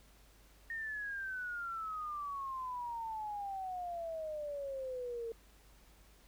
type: exponential sweep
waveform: sine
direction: down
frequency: 1848 to 452.9 Hz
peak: -38 dBFS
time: 0.7-5.32 s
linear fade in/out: 2 ms
effects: added 50 Hz sine -62 dBFS peak until 6.27 s + pink hiss -65 dBFS RMS until 6.27 s